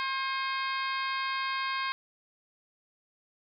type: harmonic tone with a mistuned harmonic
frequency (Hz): 534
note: C5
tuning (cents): +35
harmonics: 2 / 3 / 4 / 5 / 6 / 7 / 8 / 9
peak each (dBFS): -32 / -36 / -38 / -40 / -42 / -43 / -44 / -45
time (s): 0-1.92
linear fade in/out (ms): 0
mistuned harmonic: 5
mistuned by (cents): -85
effects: none